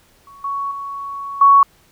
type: tone with level steps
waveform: sine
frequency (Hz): 1115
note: C#6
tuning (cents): +10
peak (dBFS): -39 / -20 / -25 / -6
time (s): 0.27-1.63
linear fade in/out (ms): 2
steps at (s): 0.44 / 0.71 / 1.41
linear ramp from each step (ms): 5
effects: pink hiss -54 dBFS RMS until 1.91 s